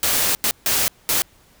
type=noise bursts at uneven times; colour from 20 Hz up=white; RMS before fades=-19 dBFS; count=4; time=0.03-0.35 / 0.44-0.51 / 0.66-0.88 / 1.09-1.22 s; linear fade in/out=0 ms; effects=pink hiss -54 dBFS RMS until 1.6 s